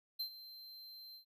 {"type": "tone with ADSR envelope", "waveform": "square", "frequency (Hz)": 4119, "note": "C8", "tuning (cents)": -28, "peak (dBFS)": -36, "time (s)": [0.19, 1.25], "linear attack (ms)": 13, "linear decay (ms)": 88, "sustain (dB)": -15, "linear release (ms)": 100, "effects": []}